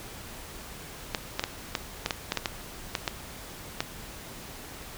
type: clicks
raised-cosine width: 0.2 ms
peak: -9 dBFS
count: 12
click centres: 1.148 / 1.395 / 1.439 / 1.752 / 2.061 / 2.108 / 2.321 / 2.373 / 2.458 / 2.952 / 3.078 / 3.805 s
effects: pink hiss -43 dBFS RMS until 4.97 s